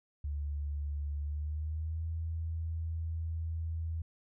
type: tone with pitch glide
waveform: sine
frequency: 72.7 to 81.6 Hz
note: D2 to E2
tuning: -17 to -17 cents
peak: -33 dBFS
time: 0.24-4.02 s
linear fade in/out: 5 ms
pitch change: +200 cents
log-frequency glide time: 1.2-2.05 s
effects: none